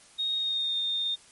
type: tone with pitch glide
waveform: sine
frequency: 3729 to 3650 Hz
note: A#7 to A#7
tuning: 0 to -37 cents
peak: -26 dBFS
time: 0.18-1.16 s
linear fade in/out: 20 ms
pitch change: -37 cents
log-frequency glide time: 0.37-0.77 s
effects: white hiss -55 dBFS RMS until 1.31 s + MP3 48 kbps